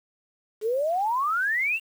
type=exponential sweep; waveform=sine; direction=up; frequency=414.3 to 2821 Hz; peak=-22 dBFS; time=0.61-1.8 s; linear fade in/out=50 ms; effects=8-bit